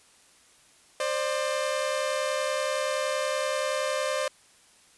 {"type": "tone pair together", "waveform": "sawtooth", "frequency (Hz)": [526.4, 597], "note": ["C5", "D5"], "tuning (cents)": [10, 28], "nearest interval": "major second", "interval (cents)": 218, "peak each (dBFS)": -25, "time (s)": [1, 4.28], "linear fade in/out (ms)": 2, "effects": ["white hiss -58 dBFS RMS until 4.97 s", "resampled to 24000 Hz"]}